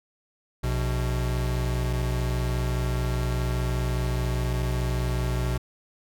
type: tone pair together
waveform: square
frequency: 59.56 / 124.5 Hz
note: A#1 / B2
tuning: +38 / +14 cents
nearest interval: octave + minor second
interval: 1276 cents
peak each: -27 / -28 dBFS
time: 0.63-5.58 s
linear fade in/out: 10 ms
effects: none